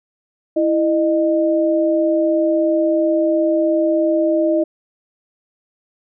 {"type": "tone pair together", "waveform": "sine", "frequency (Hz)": [329.6, 613.3], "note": ["E4", "D#5"], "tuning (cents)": [0, -25], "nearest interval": "major seventh", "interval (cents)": 1075, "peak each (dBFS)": -16, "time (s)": [0.56, 4.64], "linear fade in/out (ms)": 10, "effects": []}